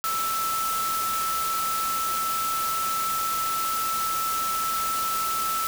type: tone in noise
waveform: sine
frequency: 1318.5 Hz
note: E6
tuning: in tune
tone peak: -25 dBFS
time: 0.04-5.67 s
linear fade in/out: 0 ms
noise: white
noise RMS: -31 dBFS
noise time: 0.04-5.67 s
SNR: +3 dB
effects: none